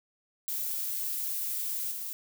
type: noise with level steps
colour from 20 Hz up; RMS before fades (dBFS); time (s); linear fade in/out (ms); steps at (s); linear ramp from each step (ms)
violet; -33 / -37; 0.48-2.13; 0; 1.91; 10
effects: none